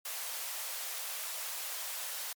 white high-pass noise, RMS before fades -39 dBFS, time 0.05-2.33 s, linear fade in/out 5 ms, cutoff 500 Hz, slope 48 dB/octave, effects MP3 96 kbps

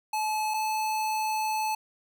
square tone pair in turn, 861 / 867 Hz, A5 / A5, -38 / -26 cents, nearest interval unison, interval 12 cents, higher second, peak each -27 dBFS, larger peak neither, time 0.13-0.54 / 0.54-1.75 s, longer second, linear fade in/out 5 ms, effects none

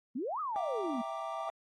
sine exponential two-way sweep, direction up then down, 220 to 1300 to 220 Hz, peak -33 dBFS, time 0.15-1.02 s, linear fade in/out 10 ms, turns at 0.4 s
triangle chord, E half-diminished seventh, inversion none, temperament equal, 659.3 / 784 / 932.3 / 1174.7 Hz, E5 / G5 / Bb5 / D6, 0 / 0 / 0 / 0 cents, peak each -38 / -40 / -43 / -39 dBFS, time 0.56-1.5 s, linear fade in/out 0 ms
effects AAC 32 kbps

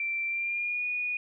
sine tone with pitch glide, 2349 to 2459 Hz, D7 to D#7, 0 to -21 cents, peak -28 dBFS, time 0-1.17 s, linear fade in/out 2 ms, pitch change +79 cents, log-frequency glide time 0.27-0.85 s, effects none

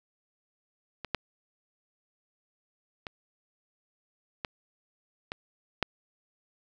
clicks, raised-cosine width 0.3 ms, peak -21 / -11 / -21 / -16 / -18 / -9 dBFS, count 6, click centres 1.047 / 1.147 / 3.068 / 4.448 / 5.319 / 5.827 s, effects none

